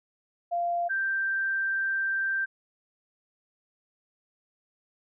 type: tone pair in turn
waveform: sine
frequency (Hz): 693 / 1570.6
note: F5 / G6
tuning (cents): -14 / +3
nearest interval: octave + major second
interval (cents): 1417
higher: second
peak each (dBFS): -25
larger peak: neither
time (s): 0.51-0.89 / 0.89-2.46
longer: second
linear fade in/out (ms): 20
effects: none